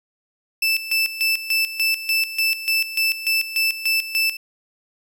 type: tone with tremolo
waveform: 30% pulse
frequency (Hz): 2643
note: E7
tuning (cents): +4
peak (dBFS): -14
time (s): 0.62-4.37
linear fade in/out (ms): 5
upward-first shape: square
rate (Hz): 3.4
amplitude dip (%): 75
effects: 9-bit